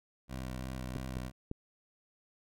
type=tone with vibrato; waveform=15% pulse; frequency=64 Hz; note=C2; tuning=38 cents flat; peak=-32 dBFS; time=0.28-1.32 s; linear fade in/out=50 ms; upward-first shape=square; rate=3 Hz; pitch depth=20 cents each way
type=clicks; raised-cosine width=3 ms; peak=-25 dBFS; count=3; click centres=0.961 / 1.169 / 1.514 s
effects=none